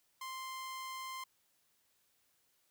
sawtooth tone, 1046.5 Hz, C6, in tune, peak -38 dBFS, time 0.21-1.24 s, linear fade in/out 5 ms, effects white hiss -75 dBFS RMS until 2.7 s

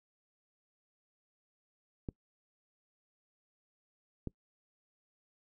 clicks, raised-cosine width 3 ms, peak -24 dBFS, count 2, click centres 2.088 / 4.273 s, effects noise-tail reverb RT60 0.1 s tail -24 dB re dry

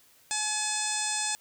harmonic tone with a mistuned harmonic, 851 Hz, G#5, 42 cents sharp, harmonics 1 / 2 / 3 / 4 / 5 / 6 / 7 / 8 / 9 / 10, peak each -36 / -38 / -38 / -38 / -40 / -37 / -39 / -37 / -35 / -34 dBFS, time 0.31-1.35 s, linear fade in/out 0 ms, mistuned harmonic 4, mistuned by +53 cents, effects white hiss -60 dBFS RMS until 1.4 s

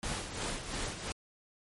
pink noise with tremolo, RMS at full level -35 dBFS, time 0.03-1.12 s, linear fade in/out 0 ms, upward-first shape sine, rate 2.9 Hz, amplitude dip 60%, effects MP3 48 kbps

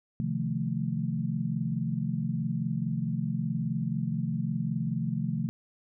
sine chord, F dominant seventh, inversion second, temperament equal, 130.81 / 155.56 / 174.61 / 220 Hz, C3 / Eb3 / F3 / A3, 0 / 0 / 0 / 0 cents, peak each -33 dBFS, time 0.2-5.49 s, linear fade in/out 0 ms, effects none

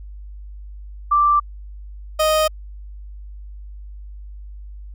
sine / 30% pulse tone pair in turn, 1174.7 / 622.3 Hz, D6 / D#5, 0 / 0 cents, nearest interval major seventh, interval 1100 cents, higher first, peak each -12 dBFS, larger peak neither, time 1.11-1.4 / 2.19-2.48 s, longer neither, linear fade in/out 10 ms, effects added 50 Hz sine -33 dBFS peak until 4.94 s

